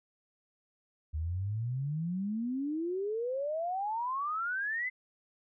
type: exponential sweep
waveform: sine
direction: up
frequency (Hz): 74.5 to 2072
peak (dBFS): -31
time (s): 1.13-4.9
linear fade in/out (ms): 20
effects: none